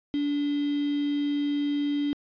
sine tone with quantisation, 288.9 Hz, D4, 28 cents flat, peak -24 dBFS, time 0.14-2.13 s, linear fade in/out 0 ms, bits 6, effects resampled to 11025 Hz

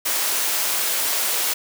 white high-pass noise, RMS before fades -22 dBFS, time 0.05-1.54 s, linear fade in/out 10 ms, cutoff 390 Hz, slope 12 dB/octave, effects none

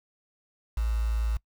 sine tone with quantisation, 55.9 Hz, A1, 28 cents sharp, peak -24 dBFS, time 0.77-1.37 s, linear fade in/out 5 ms, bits 7, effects noise-tail reverb RT60 0.1 s tail -23 dB re dry

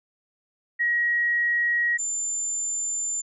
sine tone pair in turn, 1900 / 7160 Hz, A#6 / A8, +33 / +29 cents, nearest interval octave + major seventh, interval 2296 cents, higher second, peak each -20 / -25 dBFS, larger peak first, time 0.79-1.98 / 1.98-3.22 s, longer second, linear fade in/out 20 ms, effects none

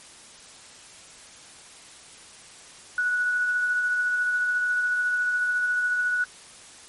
sine tone with tremolo, 1471 Hz, F#6, 11 cents flat, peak -20 dBFS, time 2.98-6.24 s, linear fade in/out 2 ms, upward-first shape triangle, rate 14 Hz, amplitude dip 30%, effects white hiss -47 dBFS RMS until 6.88 s + MP3 48 kbps

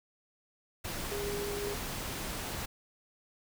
sine tone in noise, 407.1 Hz, G#4, 35 cents flat, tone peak -35 dBFS, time 1.11-1.75 s, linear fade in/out 10 ms, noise pink, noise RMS -38 dBFS, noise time 0.84-2.66 s, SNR 0 dB, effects none

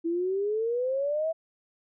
sine exponential sweep, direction up, 327.3 to 659.3 Hz, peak -25 dBFS, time 0.04-1.33 s, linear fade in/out 20 ms, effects none

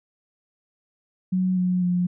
sine tone with pitch steps, 184.9 / 181.51 / 178.19 Hz, F#3 / F#3 / F3, -1 / -33 / +35 cents, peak -19 dBFS, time 1.32-2.07 s, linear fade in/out 10 ms, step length 250 ms, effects none

